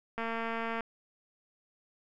click train, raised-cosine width 0.5 ms, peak -21 dBFS, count 144, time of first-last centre 0.18-0.807 s, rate 228 Hz, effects none

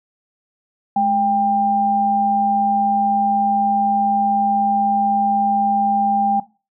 sine tone pair together, 211 / 794.5 Hz, G#3 / G5, +28 / +23 cents, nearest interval octave + major seventh, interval 2295 cents, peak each -22 / -14 dBFS, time 0.96-6.4 s, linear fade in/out 5 ms, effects noise-tail reverb RT60 0.3 s tail -18 dB re dry

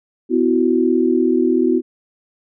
sine chord, B suspended fourth, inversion none, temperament equal with one note detuned, 252.9 / 329.6 / 370 Hz, B3 / E4 / F#4, +41 / 0 / 0 cents, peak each -17 dBFS, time 0.29-1.82 s, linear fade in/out 50 ms, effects none

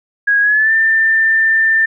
sine tone with pitch glide, 1649 to 1787.9 Hz, G#6 to A6, -13 to +27 cents, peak -9 dBFS, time 0.27-1.86 s, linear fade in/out 10 ms, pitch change +140 cents, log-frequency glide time 0.41-0.73 s, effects none

